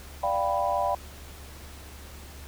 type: chord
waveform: sine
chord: G dominant seventh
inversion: second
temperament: equal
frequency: 587.3 / 698.5 / 784 / 987.8 Hz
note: D5 / F5 / G5 / B5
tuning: 0 / 0 / 0 / 0 cents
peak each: -29 dBFS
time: 0.23-0.95 s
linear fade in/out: 5 ms
effects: added 71 Hz sine -44 dBFS peak until 2.47 s + pink hiss -47 dBFS RMS until 2.47 s